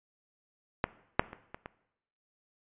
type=clicks; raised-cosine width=0.5 ms; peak=-11 / -6 / -27 / -25 / -25 dBFS; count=5; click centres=0.841 / 1.195 / 1.331 / 1.545 / 1.659 s; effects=noise-tail reverb RT60 0.8 s tail -18 dB re dry + resampled to 8000 Hz